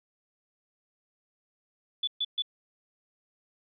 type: tone bursts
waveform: sine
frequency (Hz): 3463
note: A7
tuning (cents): -28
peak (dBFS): -26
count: 3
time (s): 2.03-2.422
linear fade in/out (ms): 5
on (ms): 44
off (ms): 130
effects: none